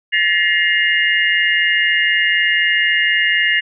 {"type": "tone cluster", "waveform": "sine", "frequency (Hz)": [1738, 1902, 2105, 2839], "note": ["A6", "A#6", "C7", "F7"], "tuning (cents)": [-22, 34, 10, 28], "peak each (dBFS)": -18, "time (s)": [0.12, 3.61], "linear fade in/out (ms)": 20, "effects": []}